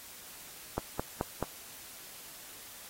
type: click train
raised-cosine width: 1 ms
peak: -16 dBFS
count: 4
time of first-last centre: 0.78-1.427 s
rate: 4.64 Hz
effects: white hiss -49 dBFS RMS until 2.89 s + AAC 48 kbps